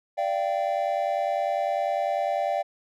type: tone cluster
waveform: triangle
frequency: 587 / 687 / 777 Hz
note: D5 / F5 / G5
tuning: -1 / -29 / -16 cents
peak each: -26 dBFS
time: 0.17-2.63 s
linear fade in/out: 20 ms
effects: none